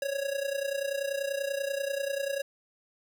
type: tone with amplitude modulation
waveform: square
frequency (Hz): 554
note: C#5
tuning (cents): -1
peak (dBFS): -27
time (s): 0.02-2.42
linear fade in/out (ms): 2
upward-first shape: sine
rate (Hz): 30.3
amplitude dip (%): 75
effects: none